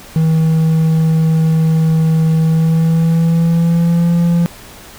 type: tone with pitch glide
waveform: triangle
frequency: 160.3 to 170.82 Hz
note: E3 to F3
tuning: -48 to -38 cents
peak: -7 dBFS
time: 0.16-4.46 s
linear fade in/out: 0 ms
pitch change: +110 cents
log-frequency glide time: 2.41-4.12 s
effects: pink hiss -36 dBFS RMS until 4.98 s